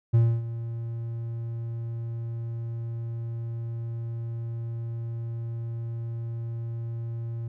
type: tone with ADSR envelope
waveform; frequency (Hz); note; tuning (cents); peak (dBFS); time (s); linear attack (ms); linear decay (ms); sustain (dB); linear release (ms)
triangle; 115.9; A#2; -10; -13; 0.13-7.48; 17; 270; -15; 3
effects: none